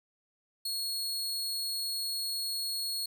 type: tone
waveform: sawtooth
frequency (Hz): 4326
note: C#8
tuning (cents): -43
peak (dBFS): -29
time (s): 0.65-3.06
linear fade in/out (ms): 5
effects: none